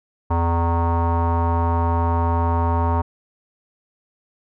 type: tone with low-pass filter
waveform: square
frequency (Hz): 84.3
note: E2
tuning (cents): +39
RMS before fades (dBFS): -19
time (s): 0.3-3.02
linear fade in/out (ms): 10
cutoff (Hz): 980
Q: 6.5
effects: none